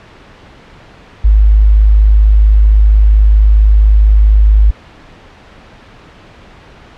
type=tone; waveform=sine; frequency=52.2 Hz; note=G#1; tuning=10 cents sharp; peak=-3 dBFS; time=1.24-4.71 s; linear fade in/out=10 ms; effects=pink hiss -38 dBFS RMS until 6.97 s + low-pass 3000 Hz 12 dB/octave